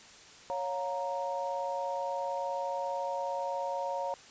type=chord; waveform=sine; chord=Bb minor; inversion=first; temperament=equal with one note detuned; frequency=554.4 / 711.5 / 932.3 Hz; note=Db5 / F5 / Bb5; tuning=0 / +32 / 0 cents; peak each=-35 / -38 / -35 dBFS; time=0.5-4.14 s; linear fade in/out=0 ms; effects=white hiss -53 dBFS RMS until 4.3 s + resampled to 16000 Hz